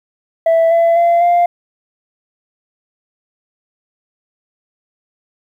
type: tone with pitch steps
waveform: sine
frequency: 659.3 / 672 / 684.9 / 698.1 Hz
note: E5 / E5 / F5 / F5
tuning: 0 / +33 / -34 / -1 cents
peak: -6 dBFS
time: 0.46-1.46 s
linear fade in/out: 5 ms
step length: 250 ms
effects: tanh soft clip ceiling -7 dBFS + 8-bit